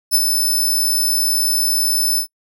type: tone with ADSR envelope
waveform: 10% pulse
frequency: 5274 Hz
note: E8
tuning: in tune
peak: -4 dBFS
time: 0.11-2.27 s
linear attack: 37 ms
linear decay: 43 ms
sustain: -5 dB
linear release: 91 ms
effects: noise-tail reverb RT60 0.1 s tail -26 dB re dry